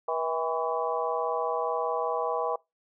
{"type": "harmonic tone with a mistuned harmonic", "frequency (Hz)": 161.6, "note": "E3", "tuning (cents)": -34, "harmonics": [3, 4, 5, 6, 7], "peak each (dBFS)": [-31, -32, -33, -34, -34], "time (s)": [0.08, 2.56], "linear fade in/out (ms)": 5, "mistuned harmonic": 6, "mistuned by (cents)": 64, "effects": ["noise-tail reverb RT60 0.2 s tail -23 dB re dry"]}